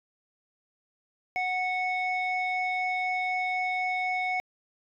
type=tone pair together; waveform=sine; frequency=738 / 2210 Hz; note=F#5 / C#7; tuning=-5 / -6 cents; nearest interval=octave + perfect fifth; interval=1899 cents; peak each=-27 dBFS; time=1.36-4.4 s; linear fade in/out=0 ms; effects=tanh soft clip ceiling -23 dBFS